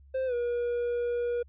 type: tone with pitch glide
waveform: triangle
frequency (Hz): 523.3 to 479.9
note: C5 to B4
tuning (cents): 0 to -50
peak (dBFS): -25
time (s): 0.14-1.43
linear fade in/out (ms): 10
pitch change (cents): -150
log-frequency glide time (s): 0.26-0.34
effects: added 69 Hz sine -52 dBFS peak until 1.48 s + resampled to 8000 Hz